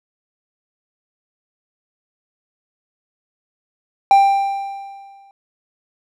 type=tone with exponential decay; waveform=triangle; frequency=790 Hz; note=G5; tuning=13 cents sharp; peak=-4 dBFS; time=4.11-5.31 s; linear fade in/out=1 ms; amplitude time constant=260 ms; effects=none